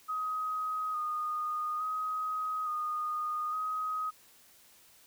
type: tone with vibrato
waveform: sine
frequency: 1244.5 Hz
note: D#6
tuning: in tune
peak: -31 dBFS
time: 0.08-4.11 s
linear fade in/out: 20 ms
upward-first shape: square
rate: 0.58 Hz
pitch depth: 21 cents each way
effects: white hiss -60 dBFS RMS until 5.06 s